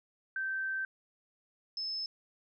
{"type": "tone pair in turn", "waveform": "sine", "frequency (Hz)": [1554, 5227], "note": ["G6", "E8"], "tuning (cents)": [-16, -16], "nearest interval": "octave + major sixth", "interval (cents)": 2100, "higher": "second", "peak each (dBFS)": [-32, -34], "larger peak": "first", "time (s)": [[0.36, 0.85], [1.77, 2.06]], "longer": "first", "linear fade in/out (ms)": 2, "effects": []}